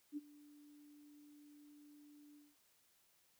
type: tone with ADSR envelope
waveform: sine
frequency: 293.7 Hz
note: D4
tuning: in tune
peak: -39 dBFS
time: 0.12-2.56 s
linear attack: 50 ms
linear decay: 28 ms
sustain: -20 dB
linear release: 200 ms
effects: white hiss -74 dBFS RMS until 3.39 s